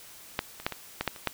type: clicks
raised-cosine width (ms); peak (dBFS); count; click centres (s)
0.3; -10 / -25 / -10 / -18 / -12 / -10 / -27 / -9; 8; 0.391 / 0.6 / 0.665 / 0.723 / 1.01 / 1.077 / 1.162 / 1.273
effects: white hiss -49 dBFS RMS until 1.33 s